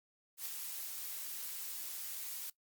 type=noise with ADSR envelope; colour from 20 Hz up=blue; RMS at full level=-39 dBFS; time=0.37-2.5 s; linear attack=87 ms; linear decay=10 ms; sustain=-4 dB; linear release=4 ms; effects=noise-tail reverb RT60 0.1 s tail -19 dB re dry + Opus 48 kbps